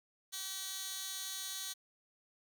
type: tone with high-pass filter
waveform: 15% pulse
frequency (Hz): 382.9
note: G4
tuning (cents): -41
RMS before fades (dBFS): -42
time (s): 0.32-1.74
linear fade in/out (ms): 20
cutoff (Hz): 4100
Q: 0.97
effects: none